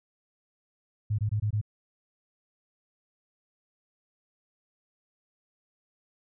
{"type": "tone bursts", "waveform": "sine", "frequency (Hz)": 105.7, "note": "G#2", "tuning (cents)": 31, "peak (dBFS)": -24, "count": 5, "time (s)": [1.1, 1.614], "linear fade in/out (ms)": 10, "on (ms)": 86, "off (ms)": 21, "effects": []}